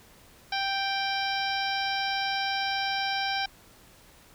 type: harmonic tone with a mistuned harmonic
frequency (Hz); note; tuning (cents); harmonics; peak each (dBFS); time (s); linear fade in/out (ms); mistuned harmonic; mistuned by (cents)
784; G5; 0; 1 / 2 / 3 / 4 / 5 / 6 / 7; -30 / -33 / -35 / -36 / -37 / -38 / -38; 0.52-3.46; 5; 6; +47
effects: pink hiss -55 dBFS RMS until 4.34 s